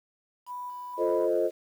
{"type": "tone with tremolo", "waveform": "sine", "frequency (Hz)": 987.8, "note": "B5", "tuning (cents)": 0, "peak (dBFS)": -34, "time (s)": [0.46, 1.29], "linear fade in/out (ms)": 50, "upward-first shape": "square", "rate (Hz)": 2.1, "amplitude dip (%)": 25}
{"type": "chord", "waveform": "sine", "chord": "F dominant seventh", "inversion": "none", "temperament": "equal", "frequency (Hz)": [349.2, 440, 523.3, 622.3], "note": ["F4", "A4", "C5", "Eb5"], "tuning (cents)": [0, 0, 0, 0], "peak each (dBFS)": -28, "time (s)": [0.97, 1.51], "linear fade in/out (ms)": 50}
{"effects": ["tanh soft clip ceiling -14 dBFS", "9-bit"]}